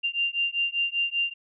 sine beating tone pair, 2783 / 2788.1 Hz, F7 / F7, -7 / -4 cents, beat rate 5.1 Hz, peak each -27 dBFS, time 0.03-1.34 s, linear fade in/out 20 ms, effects none

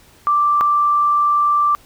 sine tone pair in turn, 1174.7 / 1174.7 Hz, D6 / D6, 0 / 0 cents, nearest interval unison, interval 0 cents, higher neither, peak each -12 dBFS, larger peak neither, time 0.27-0.61 / 0.61-1.75 s, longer second, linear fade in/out 0 ms, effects pink hiss -49 dBFS RMS until 1.85 s

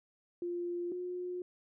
sine tone pair in turn, 349.2 / 359.2 Hz, F4 / F4, 0 / +49 cents, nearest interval unison, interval 49 cents, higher second, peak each -34 / -36 dBFS, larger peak first, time 0.42-0.92 / 0.92-1.42 s, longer neither, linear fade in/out 2 ms, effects none

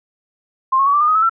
sine tone with pitch steps, 1055 / 1092.2 / 1130.7 / 1170.6 / 1211.9 / 1254.6 / 1298.9 / 1344.7 Hz, C6 / C#6 / C#6 / D6 / D#6 / D#6 / E6 / E6, +14 / -26 / +34 / -6 / -46 / +14 / -26 / +34 cents, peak -11 dBFS, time 0.72-1.296 s, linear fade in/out 10 ms, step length 72 ms, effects none

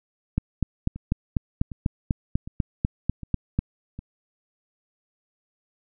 two click trains, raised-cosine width 5 ms, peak -23 / -9 dBFS, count 5 / 14, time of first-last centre 0.96-3.99 / 0.38-3.59 s, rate 1.32 / 4.05 Hz, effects none

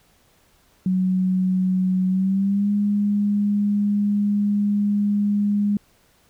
sine tone with pitch glide, 185.7 to 204.9 Hz, F#3 to G#3, +7 to -23 cents, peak -17 dBFS, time 0.86-5.77 s, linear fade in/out 2 ms, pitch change +170 cents, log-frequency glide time 2.08-2.71 s, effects pink hiss -59 dBFS RMS until 6.29 s

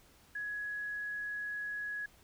sine tone, 1676 Hz, G#6, 15 cents sharp, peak -36 dBFS, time 0.35-2.06 s, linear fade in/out 5 ms, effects pink hiss -63 dBFS RMS until 2.23 s

